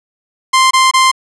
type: tone bursts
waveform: sawtooth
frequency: 1046.5 Hz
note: C6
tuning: in tune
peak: -3 dBFS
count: 3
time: 0.53-1.116 s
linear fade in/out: 10 ms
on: 180 ms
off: 23 ms
effects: resampled to 24000 Hz + 7-bit